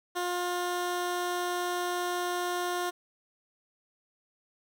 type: tone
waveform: 15% pulse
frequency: 355.2 Hz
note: F4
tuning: 29 cents sharp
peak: -23 dBFS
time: 0.15-2.91 s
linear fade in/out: 20 ms
effects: none